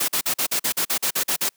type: noise bursts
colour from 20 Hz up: white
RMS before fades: -22 dBFS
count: 12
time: 0-1.492 s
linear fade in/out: 10 ms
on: 84 ms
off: 44 ms
effects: white hiss -64 dBFS RMS until 1.56 s + high-pass 150 Hz 12 dB/octave

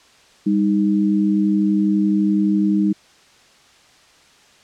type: tone pair together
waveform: sine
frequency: 199.16 / 311.1 Hz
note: G3 / D#4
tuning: +28 / 0 cents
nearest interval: minor sixth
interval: 772 cents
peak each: -16 / -18 dBFS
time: 0.46-2.93 s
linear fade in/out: 10 ms
effects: white hiss -51 dBFS RMS until 4.63 s + low-pass 6000 Hz 12 dB/octave

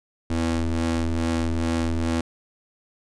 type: ring-modulated tone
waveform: 30% pulse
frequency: 82.41 Hz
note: E2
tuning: in tune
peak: -16 dBFS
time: 0.3-2.21 s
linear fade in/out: 5 ms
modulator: 166 Hz
effects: resampled to 22050 Hz

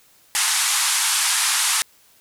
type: band-pass noise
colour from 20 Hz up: white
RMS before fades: -20 dBFS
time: 0.35-1.82 s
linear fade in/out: 0 ms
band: 830 to 11000 Hz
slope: 48 dB/octave
effects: white hiss -55 dBFS RMS until 2.2 s

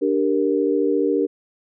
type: chord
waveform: sine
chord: G minor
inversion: second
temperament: equal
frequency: 293.7 / 392 / 466.2 Hz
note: D4 / G4 / Bb4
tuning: 0 / 0 / 0 cents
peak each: -21 dBFS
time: 0.01-1.27 s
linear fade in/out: 20 ms
effects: none

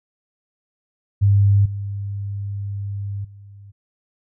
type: tone with level steps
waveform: sine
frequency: 100.3 Hz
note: G2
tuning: 40 cents sharp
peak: -11 / -24 / -39 dBFS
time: 1.21-3.72 s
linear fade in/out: 20 ms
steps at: 1.65 / 3.24 s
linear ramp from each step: 10 ms
effects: none

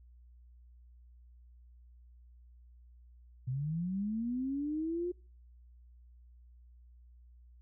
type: linear sweep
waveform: sine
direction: up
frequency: 122.6 to 360 Hz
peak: -32 dBFS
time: 3.47-5.12 s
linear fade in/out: 10 ms
effects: noise-tail reverb RT60 0.4 s tail -25 dB re dry + added 60 Hz sine -55 dBFS peak until 7.61 s

